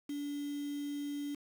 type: tone with quantisation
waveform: sine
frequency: 288.1 Hz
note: D4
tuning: 33 cents flat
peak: -36 dBFS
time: 0.09-1.35 s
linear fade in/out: 5 ms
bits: 8
effects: none